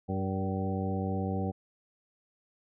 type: harmonic tone with a mistuned harmonic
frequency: 95.8 Hz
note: G2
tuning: 39 cents flat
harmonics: 1 / 2 / 3 / 4 / 5 / 6 / 8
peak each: -33 / -33 / -39 / -41 / -39 / -43 / -39 dBFS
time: 0.08-1.52 s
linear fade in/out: 20 ms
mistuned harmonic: 5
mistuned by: -15 cents
effects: none